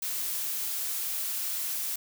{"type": "noise", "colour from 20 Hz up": "blue", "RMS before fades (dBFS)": -32, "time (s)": [0.02, 1.96], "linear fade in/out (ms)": 5, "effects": []}